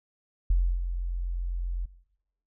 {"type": "tone with ADSR envelope", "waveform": "sine", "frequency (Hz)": 43.86, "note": "F1", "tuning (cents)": 8, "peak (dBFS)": -18, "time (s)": [0.5, 1.86], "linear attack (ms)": 5, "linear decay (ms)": 290, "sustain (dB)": -10, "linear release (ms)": 12, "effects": ["noise-tail reverb RT60 0.8 s tail -18 dB re dry"]}